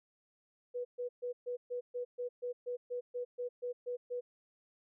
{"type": "tone bursts", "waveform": "sine", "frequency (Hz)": 490.2, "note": "B4", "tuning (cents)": -13, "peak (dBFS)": -35, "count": 15, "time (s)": [0.74, 4.21], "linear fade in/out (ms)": 20, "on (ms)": 110, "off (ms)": 130, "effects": []}